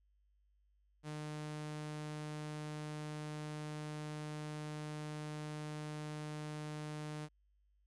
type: tone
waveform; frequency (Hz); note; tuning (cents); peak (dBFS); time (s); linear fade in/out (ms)
sawtooth; 151.5; D#3; -46; -38; 1.03-7.29; 50
effects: added 50 Hz sine -70 dBFS peak until 7.86 s + resampled to 24000 Hz